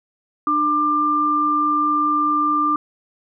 sine tone pair together, 299.2 / 1190.6 Hz, D4 / D6, +32 / +23 cents, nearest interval 2 octaves, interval 2391 cents, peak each -23 / -16 dBFS, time 0.47-2.76 s, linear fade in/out 2 ms, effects none

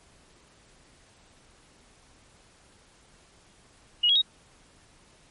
sine tone with pitch steps, 2892 / 3303 / 3772 Hz, F#7 / G#7 / A#7, -40 / -10 / +20 cents, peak -18 dBFS, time 4.03-4.219 s, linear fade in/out 10 ms, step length 63 ms, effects pink hiss -58 dBFS RMS until 5.3 s + MP3 48 kbps

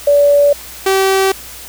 sine / sawtooth tone pair in turn, 575 / 385.3 Hz, D5 / G4, -37 / -30 cents, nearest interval perfect fifth, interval 693 cents, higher first, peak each -6 dBFS, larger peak neither, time 0.07-0.53 / 0.86-1.32 s, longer neither, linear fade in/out 5 ms, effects added 60 Hz sine -41 dBFS peak until 1.68 s + white hiss -32 dBFS RMS until 1.68 s

